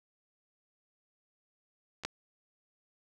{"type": "clicks", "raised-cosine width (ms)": 0.2, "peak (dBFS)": [-28, -15], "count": 2, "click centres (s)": [2.036, 2.05], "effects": []}